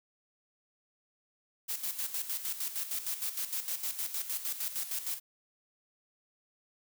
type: noise with tremolo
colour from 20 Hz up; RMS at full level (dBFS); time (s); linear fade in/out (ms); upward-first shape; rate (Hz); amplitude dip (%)
blue; -34; 1.68-5.2; 20; square; 6.5; 65
effects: none